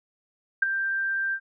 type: tone with ADSR envelope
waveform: sine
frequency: 1577 Hz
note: G6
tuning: 10 cents sharp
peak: -14 dBFS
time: 0.62-1.4 s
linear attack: 7 ms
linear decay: 12 ms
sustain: -10 dB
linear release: 68 ms
effects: none